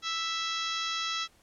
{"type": "harmonic tone", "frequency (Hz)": 659.3, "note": "E5", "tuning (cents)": 0, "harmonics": [2, 3, 4, 5, 6, 7, 8, 9, 10], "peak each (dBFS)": [-35, -40, -40, -36, -37, -46, -40, -46, -47], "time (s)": [0.02, 1.28], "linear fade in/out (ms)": 50, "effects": ["pink hiss -63 dBFS RMS until 1.42 s", "low-pass 12000 Hz 12 dB/octave"]}